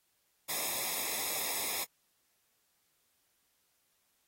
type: noise with comb filter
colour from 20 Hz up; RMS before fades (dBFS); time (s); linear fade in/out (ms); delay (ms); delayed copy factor
white; -35; 0.48-1.85; 20; 0.67; -0.8
effects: white hiss -75 dBFS RMS until 4.27 s + AAC 48 kbps